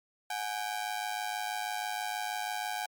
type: ring-modulated tone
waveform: sawtooth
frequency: 784 Hz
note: G5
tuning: in tune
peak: -26 dBFS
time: 0.3-2.86 s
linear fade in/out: 5 ms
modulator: 53.1 Hz
effects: MP3 96 kbps